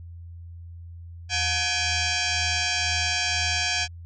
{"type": "tone with frequency modulation", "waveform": "sine", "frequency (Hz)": 1521, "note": "F#6", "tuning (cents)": 47, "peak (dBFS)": -22, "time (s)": [1.29, 3.88], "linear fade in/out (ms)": 50, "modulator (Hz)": 802, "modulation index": 6.1, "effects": ["added 85 Hz sine -38 dBFS peak until 4.05 s"]}